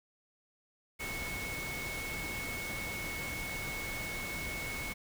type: tone in noise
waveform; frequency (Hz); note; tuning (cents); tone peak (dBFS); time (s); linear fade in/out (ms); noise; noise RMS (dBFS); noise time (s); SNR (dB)
sine; 2200; C#7; -14; -39; 0.99-4.94; 20; pink; -41; 0.99-4.94; -1
effects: none